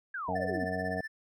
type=exponential sweep; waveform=sine; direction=down; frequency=1676 to 233.1 Hz; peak=-34 dBFS; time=0.14-0.65 s; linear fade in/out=5 ms
type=harmonic tone; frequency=92.5 Hz; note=F#2; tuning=in tune; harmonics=1 / 2 / 3 / 5 / 6 / 7 / 8; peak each=-41 / -38 / -41 / -39 / -46 / -36 / -39 dBFS; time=0.28-1.01 s; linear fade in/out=5 ms
type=tone with tremolo; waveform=triangle; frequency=1766 Hz; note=A6; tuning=6 cents sharp; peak=-33 dBFS; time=0.35-1.08 s; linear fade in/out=10 ms; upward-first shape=sine; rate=16 Hz; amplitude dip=85%
effects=none